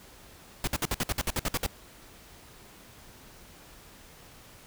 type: noise bursts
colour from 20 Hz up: pink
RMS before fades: -28 dBFS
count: 12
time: 0.64-1.664 s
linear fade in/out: 2 ms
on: 34 ms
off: 56 ms
effects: pink hiss -52 dBFS RMS until 4.66 s